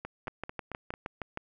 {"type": "two click trains", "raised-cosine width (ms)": 0.5, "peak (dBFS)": [-23, -20], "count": [5, 8], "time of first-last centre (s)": [[0.05, 0.939], [0.28, 1.374]], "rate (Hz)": [4.5, 6.4], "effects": []}